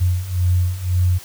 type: beating tone pair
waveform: sine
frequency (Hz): 88.9 / 90.8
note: F2 / F#2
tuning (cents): +31 / -32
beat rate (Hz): 1.9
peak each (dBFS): -20 / -17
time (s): 0-1.19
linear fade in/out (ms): 20
effects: white hiss -40 dBFS RMS until 1.24 s